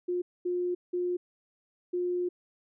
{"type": "tone bursts at uneven times", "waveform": "sine", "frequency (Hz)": 356.3, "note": "F4", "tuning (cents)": 35, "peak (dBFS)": -27, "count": 4, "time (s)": [[0.08, 0.22], [0.45, 0.75], [0.93, 1.17], [1.93, 2.29]], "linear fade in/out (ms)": 10, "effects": []}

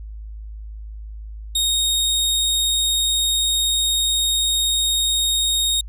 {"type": "tone", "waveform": "sawtooth", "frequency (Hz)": 3729, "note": "A#7", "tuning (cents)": 0, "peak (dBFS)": -14, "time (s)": [1.55, 5.81], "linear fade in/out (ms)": 5, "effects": ["added 53 Hz sine -31 dBFS peak until 5.88 s", "resampled to 32000 Hz"]}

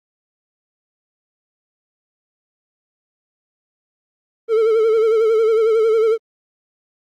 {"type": "tone with vibrato", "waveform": "triangle", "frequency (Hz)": 444.7, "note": "A4", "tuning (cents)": 18, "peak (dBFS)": -10, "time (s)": [4.48, 6.18], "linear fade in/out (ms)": 50, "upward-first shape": "sine", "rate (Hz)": 11, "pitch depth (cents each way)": 62, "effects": ["Opus 24 kbps"]}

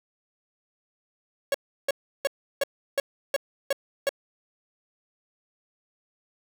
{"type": "tone bursts", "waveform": "45% pulse", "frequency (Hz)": 554.4, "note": "C#5", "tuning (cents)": 0, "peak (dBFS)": -21, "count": 8, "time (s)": [1.52, 4.092], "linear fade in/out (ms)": 2, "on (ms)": 24, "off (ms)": 340, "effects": []}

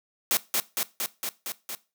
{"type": "noise with echo", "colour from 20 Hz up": "white", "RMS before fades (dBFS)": -23, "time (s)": [0.31, 0.37], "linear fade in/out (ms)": 0, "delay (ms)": 230, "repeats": 6, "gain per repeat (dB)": -2, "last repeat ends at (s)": 1.75, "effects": ["noise-tail reverb RT60 0.3 s tail -19 dB re dry", "high-pass 200 Hz 12 dB/octave"]}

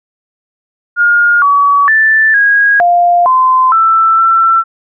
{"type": "tone with pitch steps", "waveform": "sine", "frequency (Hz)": [1421, 1135, 1763, 1644, 700, 1031, 1329, 1342], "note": ["F6", "C#6", "A6", "G#6", "F5", "C6", "E6", "E6"], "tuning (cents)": [30, 41, 3, -18, 4, -26, 14, 31], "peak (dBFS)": -5, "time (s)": [0.96, 4.64], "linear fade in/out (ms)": 50, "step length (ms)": 460, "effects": []}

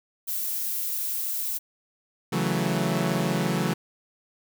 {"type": "noise", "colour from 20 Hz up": "violet", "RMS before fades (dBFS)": -29, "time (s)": [0.27, 1.59], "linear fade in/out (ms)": 20}
{"type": "chord", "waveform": "sawtooth", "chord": "F# minor seventh", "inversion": "second", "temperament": "equal", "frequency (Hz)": [138.59, 164.81, 185, 220], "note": ["C#3", "E3", "F#3", "A3"], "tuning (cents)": [0, 0, 0, 0], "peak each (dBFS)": [-26, -24, -24, -26], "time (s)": [2.32, 3.74], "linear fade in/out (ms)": 10}
{"effects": []}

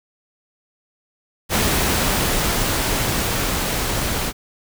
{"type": "noise with level ramp", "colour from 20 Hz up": "pink", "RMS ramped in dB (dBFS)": [-18, -23], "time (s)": [1.49, 4.33], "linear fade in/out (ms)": 50, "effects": []}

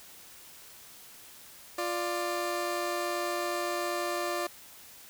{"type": "tone pair together", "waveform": "20% pulse", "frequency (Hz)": [349.2, 590.4], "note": ["F4", "D5"], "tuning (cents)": [0, 9], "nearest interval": "major sixth", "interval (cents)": 909, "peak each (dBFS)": -28, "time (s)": [1.78, 4.47], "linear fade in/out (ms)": 5, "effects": ["white hiss -51 dBFS RMS until 5.09 s"]}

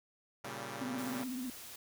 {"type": "chord", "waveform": "5% pulse", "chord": "G diminished", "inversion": "first", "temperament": "equal", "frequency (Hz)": [116.54, 138.59, 196], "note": ["Bb2", "Db3", "G3"], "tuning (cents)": [0, 0, 0], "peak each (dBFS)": -34, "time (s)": [0.44, 1.24], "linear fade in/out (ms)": 5}
{"type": "tone with vibrato", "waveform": "sine", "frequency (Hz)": 253.8, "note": "B3", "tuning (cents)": 47, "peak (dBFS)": -37, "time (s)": [0.81, 1.5], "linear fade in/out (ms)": 2, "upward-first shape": "triangle", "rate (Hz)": 16, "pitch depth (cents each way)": 89}
{"type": "noise", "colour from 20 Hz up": "white", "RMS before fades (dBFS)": -49, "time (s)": [0.98, 1.76], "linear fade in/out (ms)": 5}
{"effects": []}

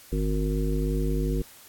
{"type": "harmonic tone", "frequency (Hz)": 51.3, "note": "G#1", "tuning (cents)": -21, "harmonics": [1, 3, 5, 7, 9], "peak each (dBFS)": [-25, -30, -32, -33, -35], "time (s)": [0.12, 1.42], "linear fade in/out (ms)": 5, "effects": ["white hiss -50 dBFS RMS until 1.68 s", "AAC 64 kbps"]}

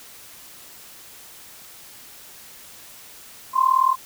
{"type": "tone with amplitude modulation", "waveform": "sine", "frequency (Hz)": 1046.5, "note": "C6", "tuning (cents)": 0, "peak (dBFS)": -11, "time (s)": [3.53, 3.96], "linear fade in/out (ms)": 50, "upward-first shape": "sine", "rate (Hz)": 38.9, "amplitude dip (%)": 85, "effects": ["white hiss -44 dBFS RMS until 4.05 s"]}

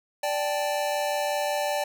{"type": "chord", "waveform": "square", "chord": "D suspended fourth", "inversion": "none", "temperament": "equal with one note detuned", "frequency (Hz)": [587.3, 784, 869.4], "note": ["D5", "G5", "A5"], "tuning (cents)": [0, 0, -21], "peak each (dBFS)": [-28, -31, -33], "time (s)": [0.23, 1.84], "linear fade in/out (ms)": 5, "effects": []}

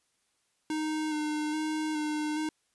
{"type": "tone with vibrato", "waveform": "square", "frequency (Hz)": 306.6, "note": "D#4", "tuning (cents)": -25, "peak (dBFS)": -30, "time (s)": [0.7, 2.49], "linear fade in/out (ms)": 2, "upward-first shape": "square", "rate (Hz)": 1.2, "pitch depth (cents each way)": 19, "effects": ["white hiss -74 dBFS RMS until 2.74 s", "resampled to 24000 Hz"]}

